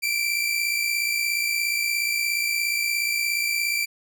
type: tone pair together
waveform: sawtooth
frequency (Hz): 2309 / 2366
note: D7 / D7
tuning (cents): -30 / +12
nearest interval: unison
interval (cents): 42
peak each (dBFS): -23 / -21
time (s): 0.02-3.86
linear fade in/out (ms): 20
effects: none